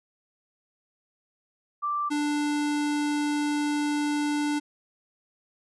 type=tone pair in turn; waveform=sine / square; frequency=1174.7 / 294.6 Hz; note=D6 / D4; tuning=0 / +6 cents; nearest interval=2 octaves; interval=2394 cents; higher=first; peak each=-25 dBFS; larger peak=neither; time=1.82-2.1 / 2.1-4.6 s; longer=second; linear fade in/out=20 ms; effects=resampled to 24000 Hz